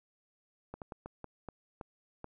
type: slowing click train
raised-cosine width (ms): 1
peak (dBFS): -28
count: 8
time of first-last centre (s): 0.74-2.244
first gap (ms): 78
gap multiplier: 1.33
effects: none